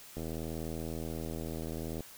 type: click train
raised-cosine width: 2 ms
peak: -26 dBFS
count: 149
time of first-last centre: 0.17-2.006 s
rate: 80.6 Hz
effects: white hiss -52 dBFS RMS until 2.17 s